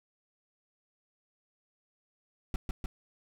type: noise with echo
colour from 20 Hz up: brown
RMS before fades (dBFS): -29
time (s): 2.54-2.56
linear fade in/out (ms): 2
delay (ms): 150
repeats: 2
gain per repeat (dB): -2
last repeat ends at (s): 2.86
effects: none